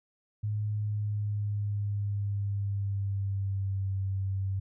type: tone with pitch glide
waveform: sine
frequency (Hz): 105.4 to 96.65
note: G#2 to G2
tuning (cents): +26 to -24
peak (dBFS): -28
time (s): 0.43-4.6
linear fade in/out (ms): 10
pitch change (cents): -150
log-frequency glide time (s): 0.73-3.95
effects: none